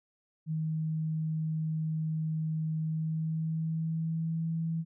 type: tone with pitch glide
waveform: sine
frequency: 157.9 to 163.47 Hz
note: D#3 to E3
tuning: +26 to -14 cents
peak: -29 dBFS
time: 0.46-4.85 s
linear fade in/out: 50 ms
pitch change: +60 cents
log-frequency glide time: 2.78-4.49 s
effects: none